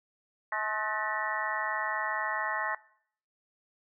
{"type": "harmonic tone with a mistuned harmonic", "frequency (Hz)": 213.8, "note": "A3", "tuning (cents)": -49, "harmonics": [3, 4, 5, 6, 7, 8, 9], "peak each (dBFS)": [-40, -36, -35, -40, -39, -36, -36], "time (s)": [0.52, 2.75], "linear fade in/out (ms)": 2, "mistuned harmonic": 8, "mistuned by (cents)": 69, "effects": ["noise-tail reverb RT60 0.6 s tail -20 dB re dry"]}